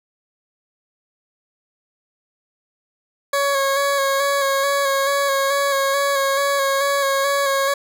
20% pulse tone with vibrato, 554 Hz, C#5, 1 cent flat, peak -12 dBFS, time 3.33-7.74 s, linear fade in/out 5 ms, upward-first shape square, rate 2.3 Hz, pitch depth 22 cents each way, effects none

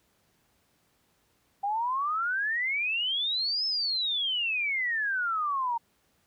sine exponential two-way sweep, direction up then down, 784 to 5274 to 914 Hz, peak -26 dBFS, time 1.63-5.78 s, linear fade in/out 10 ms, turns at 3.66 s, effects pink hiss -69 dBFS RMS until 6.26 s + high-pass 60 Hz 12 dB/octave

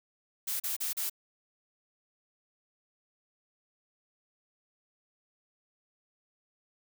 blue noise bursts, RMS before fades -33 dBFS, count 4, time 0.47-1.098 s, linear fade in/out 10 ms, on 130 ms, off 36 ms, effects none

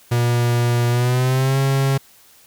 45% pulse tone with pitch glide, 119.8 to 136.03 Hz, A#2 to C#3, +48 to -32 cents, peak -15 dBFS, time 0.11-1.98 s, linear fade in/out 10 ms, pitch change +220 cents, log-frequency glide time 0.89-1.58 s, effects white hiss -50 dBFS RMS until 2.46 s

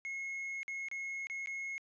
triangle tone with dropouts, 2169 Hz, C#7, 38 cents flat, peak -36 dBFS, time 0.05-1.78 s, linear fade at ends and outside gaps 0 ms, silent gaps 0.631-0.68 / 0.885-0.914 / 1.27-1.299 / 1.46-1.472 s, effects resampled to 16000 Hz

